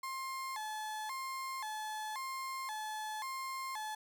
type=tone with vibrato; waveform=35% pulse; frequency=955 Hz; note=A#5; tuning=42 cents sharp; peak=-37 dBFS; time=0.03-3.95 s; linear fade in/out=5 ms; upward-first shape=square; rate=0.94 Hz; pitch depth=180 cents each way; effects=none